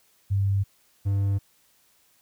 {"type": "tone pair in turn", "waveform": ["sine", "triangle"], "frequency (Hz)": [98.7, 99.17], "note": ["G2", "G2"], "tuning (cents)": [12, 21], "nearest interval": "unison", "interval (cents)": 9, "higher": "second", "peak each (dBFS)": [-20, -19], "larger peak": "second", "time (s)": [[0.3, 0.64], [1.05, 1.39]], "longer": "neither", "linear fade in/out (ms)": 20, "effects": ["white hiss -63 dBFS RMS until 2.21 s"]}